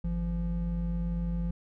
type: tone pair together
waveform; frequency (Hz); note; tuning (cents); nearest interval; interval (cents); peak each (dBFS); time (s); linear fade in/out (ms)
triangle; 51.09 / 171.3; G#1 / F3; -28 / -33; octave + major sixth; 2095; -29 / -29; 0.04-1.51; 5
effects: none